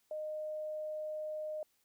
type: tone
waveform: sine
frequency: 615 Hz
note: D#5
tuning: 20 cents flat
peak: -37 dBFS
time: 0.11-1.63 s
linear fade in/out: 2 ms
effects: white hiss -75 dBFS RMS until 1.84 s